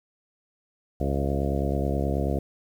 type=harmonic tone with a mistuned harmonic; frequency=69.3 Hz; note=C#2; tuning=in tune; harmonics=1 / 2 / 3 / 4 / 5 / 6 / 7 / 8 / 9 / 10; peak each=-27 / -30 / -32 / -33 / -34 / -35 / -35 / -36 / -37 / -37 dBFS; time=1-2.39 s; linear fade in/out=5 ms; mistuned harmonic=9; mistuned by=+19 cents; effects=9-bit